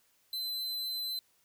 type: tone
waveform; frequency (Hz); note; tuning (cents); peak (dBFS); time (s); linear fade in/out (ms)
45% pulse; 4052; B7; +44; -33; 0.33-1.19; 2
effects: white hiss -70 dBFS RMS until 1.44 s